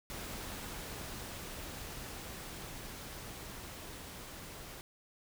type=noise with level ramp; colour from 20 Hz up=pink; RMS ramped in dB=-43 to -48 dBFS; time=0.1-4.81 s; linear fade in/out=0 ms; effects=none